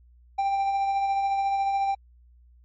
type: tone with tremolo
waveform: triangle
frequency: 788 Hz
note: G5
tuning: 9 cents sharp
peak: -19 dBFS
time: 0.38-1.95 s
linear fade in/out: 10 ms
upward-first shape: sine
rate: 14 Hz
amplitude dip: 30%
effects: added 60 Hz sine -52 dBFS peak until 2.64 s + MP3 32 kbps